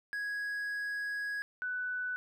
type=tone pair in turn; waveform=triangle / sine; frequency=1661.2 / 1492.3 Hz; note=G#6 / F#6; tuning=0 / +14 cents; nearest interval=major second; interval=186 cents; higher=first; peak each=-32 / -33 dBFS; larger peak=first; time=0.13-1.42 / 1.62-2.16 s; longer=first; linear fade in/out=0 ms; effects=none